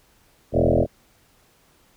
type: tone with frequency modulation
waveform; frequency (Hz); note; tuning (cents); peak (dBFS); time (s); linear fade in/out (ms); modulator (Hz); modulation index
sine; 340.6; F4; -43; -15; 0.52-0.87; 50; 42; 7.2
effects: pink hiss -59 dBFS RMS until 1.96 s